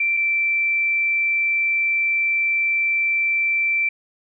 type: tone pair in turn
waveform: sine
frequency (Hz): 2349 / 2340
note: D7 / D7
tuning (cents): 0 / -7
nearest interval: unison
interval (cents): 7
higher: first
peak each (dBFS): -17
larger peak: neither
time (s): 0-0.17 / 0.17-3.89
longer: second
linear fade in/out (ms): 5
effects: none